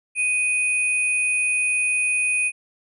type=tone pair together; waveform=sine; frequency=2489 / 9397 Hz; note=D#7 / D9; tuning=0 / 0 cents; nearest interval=octave + major seventh; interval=2300 cents; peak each=-19 / -27 dBFS; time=0.15-2.52 s; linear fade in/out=50 ms; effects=none